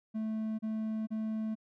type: tone bursts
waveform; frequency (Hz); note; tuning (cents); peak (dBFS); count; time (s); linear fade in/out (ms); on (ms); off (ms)
triangle; 218.8; A3; -9; -30; 3; 0.14-1.554; 20; 450; 32
effects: none